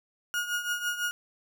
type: tone with tremolo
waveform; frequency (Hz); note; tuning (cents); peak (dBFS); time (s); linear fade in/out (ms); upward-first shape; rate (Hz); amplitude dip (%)
35% pulse; 1437; F6; +49; -24; 0.34-1.11; 0; triangle; 6; 75
effects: none

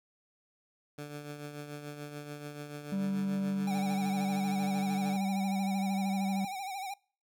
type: tone with tremolo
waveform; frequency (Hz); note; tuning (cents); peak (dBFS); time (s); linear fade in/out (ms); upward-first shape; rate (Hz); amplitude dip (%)
15% pulse; 146.83; D3; 0; -32; 0.98-5.17; 5; triangle; 6.9; 55
type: tone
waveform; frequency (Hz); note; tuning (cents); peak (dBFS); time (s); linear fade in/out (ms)
triangle; 195; G3; -9; -28; 2.92-6.45; 5
type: tone with vibrato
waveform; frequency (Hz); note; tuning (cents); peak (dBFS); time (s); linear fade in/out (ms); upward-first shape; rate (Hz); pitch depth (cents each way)
square; 775; G5; -20; -37; 3.67-6.94; 5; sine; 13; 80
effects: noise-tail reverb RT60 0.4 s tail -24 dB re dry

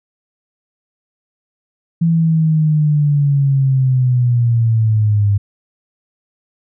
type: linear sweep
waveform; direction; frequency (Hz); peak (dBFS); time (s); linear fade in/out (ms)
sine; down; 167.6 to 100; -10; 2.01-5.38; 10
effects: none

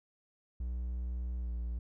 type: tone with pitch glide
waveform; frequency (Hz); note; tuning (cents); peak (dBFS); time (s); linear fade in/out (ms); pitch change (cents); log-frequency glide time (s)
triangle; 61 to 58.92; B1 to A#1; -21 to +19; -32; 0.6-1.79; 5; -60; 1.4-1.5
effects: none

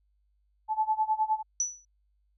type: tone with tremolo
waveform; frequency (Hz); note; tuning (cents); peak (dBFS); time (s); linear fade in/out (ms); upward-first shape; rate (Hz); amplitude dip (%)
sine; 868; A5; -24; -21; 0.68-1.43; 50; sine; 9.7; 90
type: tone with exponential decay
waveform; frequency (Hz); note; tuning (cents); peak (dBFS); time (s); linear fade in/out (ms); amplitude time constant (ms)
sine; 5930; F#8; +3; -22; 1.6-1.85; 2; 54
effects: added 50 Hz sine -67 dBFS peak until 2.37 s

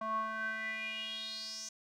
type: tone with band-pass filter sweep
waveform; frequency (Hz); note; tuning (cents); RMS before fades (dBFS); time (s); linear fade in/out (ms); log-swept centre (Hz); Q
square; 220; A3; 0; -39; 0.01-1.69; 5; 930 to 6200; 7.1
effects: none

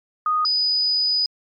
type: tone pair in turn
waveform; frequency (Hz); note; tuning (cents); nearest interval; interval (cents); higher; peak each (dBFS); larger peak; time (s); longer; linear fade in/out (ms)
sine; 1240 / 4972; D#6 / D#8; -6 / -2; 2 octaves; 2404; second; -17 / -17; neither; 0.26-0.45 / 0.45-1.26; second; 2
effects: MP3 64 kbps

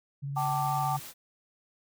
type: tone with vibrato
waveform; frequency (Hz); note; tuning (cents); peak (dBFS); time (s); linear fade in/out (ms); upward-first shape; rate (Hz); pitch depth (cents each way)
sine; 140; C#3; +18; -32; 0.22-1; 20; square; 19; 22
type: noise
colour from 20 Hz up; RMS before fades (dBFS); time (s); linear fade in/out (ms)
white; -44; 0.35-1.14; 50
type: chord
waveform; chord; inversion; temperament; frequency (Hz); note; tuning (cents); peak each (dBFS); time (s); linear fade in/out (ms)
sine; G suspended second; none; equal with one note detuned; 766.1 / 880 / 1174.7; G5 / A5 / D6; -40 / 0 / 0; -30 / -32 / -33; 0.36-0.97; 10
effects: none

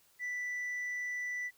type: tone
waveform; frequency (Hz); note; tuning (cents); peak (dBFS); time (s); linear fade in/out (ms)
sine; 1975.5; B6; 0; -32; 0.19-1.51; 50
effects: tanh soft clip ceiling -34 dBFS + white hiss -67 dBFS RMS until 1.57 s

